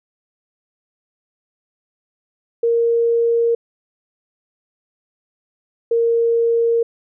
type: tone pair in turn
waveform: sine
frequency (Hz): 465.7 / 463.9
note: A#4 / A#4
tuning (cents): -2 / -8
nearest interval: unison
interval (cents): 6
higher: first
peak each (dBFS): -13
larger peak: neither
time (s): 2.63-3.55 / 5.91-6.83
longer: neither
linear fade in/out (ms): 5
effects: none

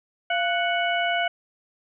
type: harmonic tone with a mistuned harmonic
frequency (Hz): 740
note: F#5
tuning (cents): 0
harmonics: 1 / 2 / 3 / 4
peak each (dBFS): -24 / -27 / -29 / -30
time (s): 0.3-1.28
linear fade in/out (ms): 5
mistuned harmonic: 1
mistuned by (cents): -120
effects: none

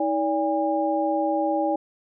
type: tone cluster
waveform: sine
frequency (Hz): 318.6 / 576 / 811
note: D#4 / D5 / G#5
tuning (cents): +41 / -34 / -41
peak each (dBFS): -25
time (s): 0-1.76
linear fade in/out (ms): 5
effects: none

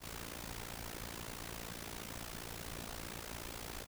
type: noise with amplitude modulation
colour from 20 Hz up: pink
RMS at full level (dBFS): -42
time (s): 0-3.87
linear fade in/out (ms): 50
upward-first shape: sine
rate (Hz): 57.1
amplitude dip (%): 85
effects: none

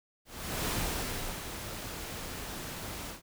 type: noise with ADSR envelope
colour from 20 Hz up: pink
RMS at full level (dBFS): -32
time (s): 0.25-3.22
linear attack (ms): 430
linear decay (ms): 730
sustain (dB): -8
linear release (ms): 130
effects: none

